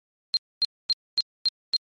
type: tone bursts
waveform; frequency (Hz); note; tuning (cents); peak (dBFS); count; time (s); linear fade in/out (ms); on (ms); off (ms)
sine; 4186; C8; 0; -18; 6; 0.34-1.764; 0; 29; 250
effects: MP3 48 kbps